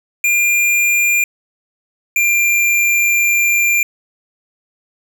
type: tone pair in turn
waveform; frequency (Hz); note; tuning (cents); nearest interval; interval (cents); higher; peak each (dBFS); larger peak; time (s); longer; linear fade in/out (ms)
square; 2400 / 2382; D7 / D7; +37 / +24; unison; 13; first; -12; neither; 0.24-1.24 / 2.16-3.83; second; 2
effects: none